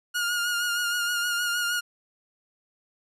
sawtooth tone with vibrato, 1426 Hz, F6, 36 cents sharp, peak -21 dBFS, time 0.14-1.81 s, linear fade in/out 20 ms, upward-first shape sine, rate 6.4 Hz, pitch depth 32 cents each way, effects resampled to 32000 Hz

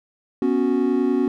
triangle chord, B suspended second, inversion none, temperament equal with one note detuned, 246.9 / 277.2 / 368.9 Hz, B3 / C#4 / F#4, 0 / 0 / -5 cents, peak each -20 / -19 / -20 dBFS, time 0.42-1.28 s, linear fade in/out 2 ms, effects none

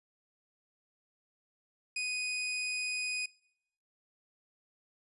sawtooth tone, 2489 Hz, D#7, in tune, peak -29 dBFS, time 1.96-3.26 s, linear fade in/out 5 ms, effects noise-tail reverb RT60 0.8 s tail -24 dB re dry + resampled to 24000 Hz

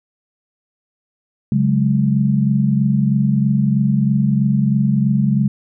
sine chord, C# suspended fourth, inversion none, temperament just, 138.59 / 184.79 / 207.9 Hz, C#3 / F#3 / G#3, 0 / -2 / +2 cents, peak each -16 / -20 / -16 dBFS, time 1.52-5.48 s, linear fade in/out 2 ms, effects none

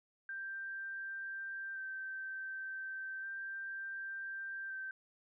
sine tone with vibrato, 1565 Hz, G6, 3 cents flat, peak -40 dBFS, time 0.29-4.91 s, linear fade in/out 2 ms, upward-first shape square, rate 0.34 Hz, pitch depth 12 cents each way, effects none

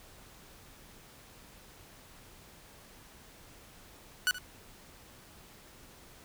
sawtooth tone with echo, 1480 Hz, F#6, in tune, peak -21 dBFS, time 4.27-4.31 s, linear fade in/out 0 ms, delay 74 ms, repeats 1, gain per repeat -15 dB, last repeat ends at 4.384 s, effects pink hiss -55 dBFS RMS until 6.24 s

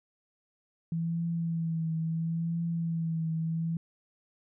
sine tone with vibrato, 164.81 Hz, E3, in tune, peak -28 dBFS, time 0.92-3.77 s, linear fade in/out 2 ms, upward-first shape triangle, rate 0.73 Hz, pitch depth 41 cents each way, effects none

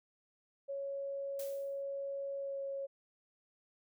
sine tone with pitch glide, 554.4 to 549.9 Hz, C#5 to C#5, 0 to -14 cents, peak -37 dBFS, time 0.68-2.87 s, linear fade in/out 20 ms, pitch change -14 cents, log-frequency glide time 2.38-2.6 s
blue noise with exponential decay, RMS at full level -45 dBFS, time 1.39-1.83 s, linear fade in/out 5 ms, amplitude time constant 94 ms
effects none

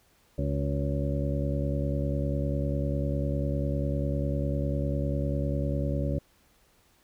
harmonic tone with a mistuned harmonic, 70 Hz, C#2, 18 cents sharp, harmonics 1 / 2 / 3 / 4 / 5 / 7 / 8, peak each -30 / -30 / -36 / -35 / -40 / -41 / -35 dBFS, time 0.38-6.19 s, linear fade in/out 5 ms, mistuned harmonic 5, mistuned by +71 cents, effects pink hiss -64 dBFS RMS until 7.03 s

